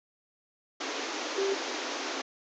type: band-pass noise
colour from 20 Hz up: pink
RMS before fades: -35 dBFS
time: 0.8-2.22 s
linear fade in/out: 10 ms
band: 260 to 6800 Hz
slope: 96 dB/octave
type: tone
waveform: sine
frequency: 392 Hz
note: G4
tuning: in tune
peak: -26 dBFS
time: 1.37-1.55 s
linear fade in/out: 20 ms
effects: none